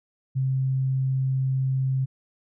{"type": "tone", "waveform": "sine", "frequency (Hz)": 132.3, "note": "C3", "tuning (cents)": 20, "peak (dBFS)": -21, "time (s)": [0.35, 2.06], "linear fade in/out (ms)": 20, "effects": []}